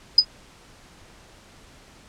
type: tone with exponential decay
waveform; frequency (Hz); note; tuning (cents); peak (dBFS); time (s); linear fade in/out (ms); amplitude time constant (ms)
sine; 4978; D#8; 0; -5; 0.18-0.25; 5; 15
effects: pink hiss -50 dBFS RMS until 2.08 s + low-pass 8000 Hz 12 dB/octave